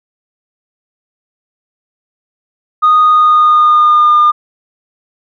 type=tone with pitch glide; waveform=sine; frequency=1238 to 1208.3 Hz; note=D#6 to D6; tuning=-9 to +49 cents; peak=-3 dBFS; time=2.82-4.32 s; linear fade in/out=20 ms; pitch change=-42 cents; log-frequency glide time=3.05-4.18 s; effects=tanh soft clip ceiling -2 dBFS